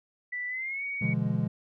sine tone with pitch glide, 1975.5 to 2243 Hz, B6 to C#7, 0 to +20 cents, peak -31 dBFS, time 0.32-1.14 s, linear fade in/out 10 ms, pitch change +220 cents, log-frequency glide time 0.48-0.83 s
triangle chord, B diminished seventh, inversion none, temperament equal with one note detuned, 123.47 / 146.83 / 170.43 / 207.7 Hz, B2 / D3 / F3 / Ab3, 0 / 0 / -42 / 0 cents, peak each -29 dBFS, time 1.01-1.48 s, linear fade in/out 10 ms
effects none

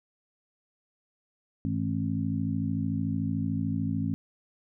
harmonic tone with a mistuned harmonic, 53.5 Hz, A1, 48 cents flat, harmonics 2 / 3 / 4 / 5, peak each -32 / -32 / -32 / -32 dBFS, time 1.65-4.14 s, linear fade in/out 0 ms, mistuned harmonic 2, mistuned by -110 cents, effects none

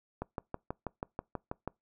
click train, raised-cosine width 1 ms, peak -21 dBFS, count 10, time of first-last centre 0.22-1.676 s, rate 6.18 Hz, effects noise-tail reverb RT60 0.2 s tail -25 dB re dry

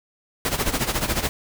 pink noise with tremolo, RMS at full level -21 dBFS, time 0.45-1.29 s, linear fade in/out 0 ms, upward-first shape sine, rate 14 Hz, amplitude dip 75%, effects none

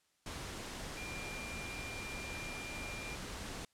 sine tone in noise, 2389 Hz, D7, 29 cents sharp, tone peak -45 dBFS, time 0.97-3.15 s, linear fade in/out 2 ms, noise pink, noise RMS -44 dBFS, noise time 0.26-3.65 s, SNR -4 dB, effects white hiss -75 dBFS RMS until 3.73 s + low-pass 9000 Hz 12 dB/octave

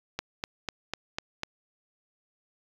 click train, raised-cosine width 0.2 ms, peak -13 dBFS, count 6, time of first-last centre 0.19-1.434 s, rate 4.02 Hz, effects low-pass 6000 Hz 12 dB/octave + 7-bit

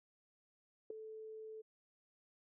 sine tone with ADSR envelope, 437.5 Hz, A4, 10 cents flat, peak -36 dBFS, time 0.9-1.62 s, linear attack 5 ms, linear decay 4 ms, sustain -11 dB, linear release 15 ms, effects none

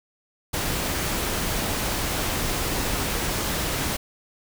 pink noise, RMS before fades -26 dBFS, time 0.53-3.97 s, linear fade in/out 10 ms, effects none

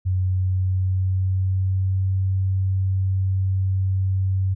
sine tone with pitch glide, 92.7 to 95.14 Hz, F#2 to F#2, +4 to +49 cents, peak -18 dBFS, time 0.05-4.55 s, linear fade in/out 20 ms, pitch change +45 cents, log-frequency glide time 0.18-2.1 s, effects none

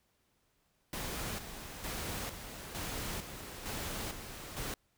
pink noise with tremolo, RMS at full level -39 dBFS, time 0.93-4.74 s, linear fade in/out 2 ms, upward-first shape square, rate 1.1 Hz, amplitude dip 55%, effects pink hiss -75 dBFS RMS until 4.97 s

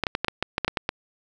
clicks, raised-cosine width 0.3 ms, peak -7 dBFS, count 11, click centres 0.037 / 0.068 / 0.151 / 0.246 / 0.283 / 0.426 / 0.581 / 0.647 / 0.68 / 0.772 / 0.891 s, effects none

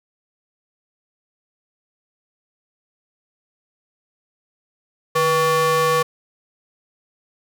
square ring-modulated tone, 319.5 Hz, D#4, 46 cents sharp, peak -13 dBFS, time 5.15-6.03 s, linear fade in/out 10 ms, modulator 807 Hz, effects none

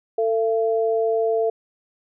sine tone pair together, 447.7 / 677 Hz, A4 / E5, +30 / +46 cents, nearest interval perfect fifth, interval 716 cents, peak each -19 / -23 dBFS, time 0.18-1.5 s, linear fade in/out 5 ms, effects none

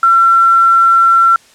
sine tone with quantisation, 1355 Hz, E6, 47 cents sharp, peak -5 dBFS, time 0.03-1.36 s, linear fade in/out 2 ms, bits 5, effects white hiss -45 dBFS RMS until 1.54 s + low-pass 8000 Hz 12 dB/octave

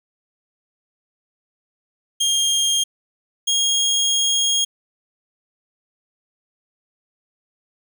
25% pulse tone pair in turn, 3222 / 3267 Hz, G7 / G#7, +47 / -29 cents, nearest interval unison, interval 24 cents, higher second, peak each -13 dBFS, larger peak neither, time 2.2-2.84 / 3.47-4.65 s, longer second, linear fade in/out 10 ms, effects none

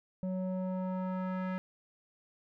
square tone with low-pass filter sweep, 185.7 Hz, F#3, 7 cents sharp, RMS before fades -35 dBFS, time 0.23-1.58 s, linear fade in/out 0 ms, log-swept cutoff 470 to 1800 Hz, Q 1.6, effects none

